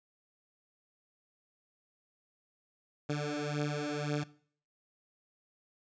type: beating tone pair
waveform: 15% pulse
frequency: 146.6 / 148.5 Hz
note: D3 / D3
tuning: -3 / +20 cents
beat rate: 1.9 Hz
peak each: -29 dBFS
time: 3.09-4.24 s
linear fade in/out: 10 ms
effects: noise-tail reverb RT60 0.5 s tail -19 dB re dry + resampled to 16000 Hz